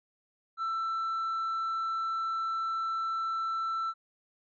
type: tone with tanh clipping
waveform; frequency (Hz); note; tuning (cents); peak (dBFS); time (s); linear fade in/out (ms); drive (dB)
sine; 1333; E6; +19; -30; 0.57-3.94; 50; 2
effects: none